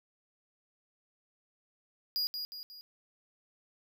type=tone with echo; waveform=square; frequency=4873 Hz; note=D#8; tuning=37 cents flat; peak=-30 dBFS; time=2.16-2.27 s; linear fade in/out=0 ms; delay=180 ms; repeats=3; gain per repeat=-6 dB; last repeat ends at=2.81 s; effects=none